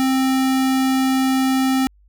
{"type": "tone", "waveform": "square", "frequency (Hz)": 263.4, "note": "C4", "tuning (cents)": 12, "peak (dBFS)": -16, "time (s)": [0, 1.87], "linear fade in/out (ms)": 0, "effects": ["added 50 Hz sine -50 dBFS peak until 2.08 s"]}